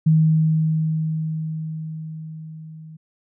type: tone with level ramp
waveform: sine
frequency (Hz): 158.1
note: D#3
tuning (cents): +28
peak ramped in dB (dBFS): -11 to -37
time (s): 0.06-2.97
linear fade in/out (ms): 10
effects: none